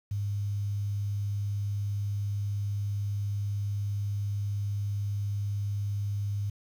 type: tone with quantisation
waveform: sine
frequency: 101.5 Hz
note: G#2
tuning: 39 cents flat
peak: -28 dBFS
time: 0.11-6.5 s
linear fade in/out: 5 ms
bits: 9
effects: none